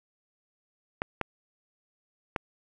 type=clicks; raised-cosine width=0.5 ms; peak=-13 dBFS; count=3; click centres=1.019 / 1.213 / 2.362 s; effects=none